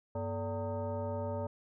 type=tone with frequency modulation; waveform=sine; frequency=239.7 Hz; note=A#3; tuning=48 cents sharp; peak=-33 dBFS; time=0.15-1.47 s; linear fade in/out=5 ms; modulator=337 Hz; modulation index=1.8; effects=none